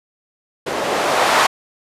violet noise with low-pass filter sweep, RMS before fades -17 dBFS, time 0.66-1.47 s, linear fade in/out 10 ms, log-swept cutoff 440 to 990 Hz, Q 1.2, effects resampled to 32000 Hz

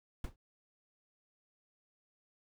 brown noise with exponential decay, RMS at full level -34 dBFS, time 0.24-0.36 s, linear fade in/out 2 ms, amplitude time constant 25 ms, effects none

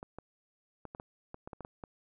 clicks, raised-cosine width 1 ms, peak -29 dBFS, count 11, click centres 0.029 / 0.186 / 0.853 / 0.949 / 0.999 / 1.344 / 1.475 / 1.532 / 1.607 / 1.649 / 1.838 s, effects none

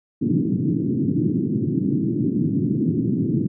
white band-pass noise, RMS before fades -21 dBFS, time 0.21-3.48 s, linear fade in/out 20 ms, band 110 to 330 Hz, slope 48 dB/octave, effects none

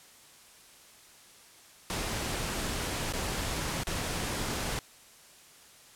pink noise with dropouts, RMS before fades -33 dBFS, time 1.9-4.79 s, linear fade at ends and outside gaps 0 ms, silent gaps 3.124-3.136 / 3.834-3.87 s, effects white hiss -55 dBFS RMS until 5.95 s + low-pass 11000 Hz 12 dB/octave

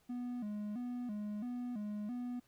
triangle tone with vibrato, 226.3 Hz, A3, 49 cents sharp, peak -36 dBFS, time 0.09-2.4 s, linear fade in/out 10 ms, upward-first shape square, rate 1.5 Hz, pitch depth 140 cents each way, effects pink hiss -72 dBFS RMS until 2.47 s

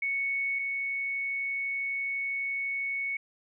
sine tone pair in turn, 2217 / 2217 Hz, C#7 / C#7, 0 / 0 cents, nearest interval unison, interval 0 cents, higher neither, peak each -27 / -29 dBFS, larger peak first, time 0.02-0.59 / 0.59-3.17 s, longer second, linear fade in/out 5 ms, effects none

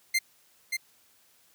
sawtooth tone with echo, 2093 Hz, C7, in tune, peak -19 dBFS, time 0.14-0.19 s, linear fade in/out 10 ms, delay 580 ms, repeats 1, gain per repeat -5 dB, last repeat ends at 0.77 s, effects white hiss -63 dBFS RMS until 1.54 s + high-pass 60 Hz 12 dB/octave

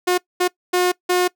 sawtooth tone bursts at uneven times, 360 Hz, F#4, 47 cents flat, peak -11 dBFS, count 4, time 0.07-0.18 / 0.4-0.48 / 0.73-0.92 / 1.09-1.28 s, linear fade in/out 10 ms, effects noise-tail reverb RT60 0.1 s tail -22 dB re dry

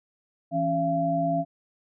sine tone cluster, 165.1 / 275.9 / 681 Hz, E3 / C#4 / F5, +3 / -8 / -44 cents, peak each -29 / -29 / -24 dBFS, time 0.51-1.45 s, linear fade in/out 50 ms, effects none

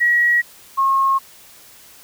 sine tone pair in turn, 1913 / 1081.7 Hz, A#6 / C#6, +44 / -43 cents, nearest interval minor seventh, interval 987 cents, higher first, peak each -12 / -13 dBFS, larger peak first, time 0-0.42 / 0.77-1.19 s, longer neither, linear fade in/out 20 ms, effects white hiss -45 dBFS RMS until 2.03 s

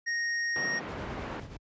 square tone, 1864.7 Hz, A#6, in tune, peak -29 dBFS, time 0.06-0.8 s, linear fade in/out 20 ms
pink band-pass noise, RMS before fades -39 dBFS, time 0.56-1.4 s, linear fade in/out 0 ms, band 160 to 1800 Hz, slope 12 dB/octave
brown noise with tremolo, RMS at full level -37 dBFS, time 0.88-1.57 s, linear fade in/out 5 ms, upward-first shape sine, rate 9.5 Hz, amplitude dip 55%
effects high-pass 60 Hz 12 dB/octave + resampled to 16000 Hz

